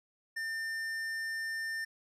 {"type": "tone with tanh clipping", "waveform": "sine", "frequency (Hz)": 1800, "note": "A6", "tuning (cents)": 39, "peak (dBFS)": -36, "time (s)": [0.36, 1.85], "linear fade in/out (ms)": 10, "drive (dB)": 13, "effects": []}